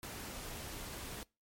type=noise; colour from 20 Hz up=pink; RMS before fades=-45 dBFS; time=0.03-1.23 s; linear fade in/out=0 ms; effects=noise-tail reverb RT60 0.3 s tail -26 dB re dry + MP3 64 kbps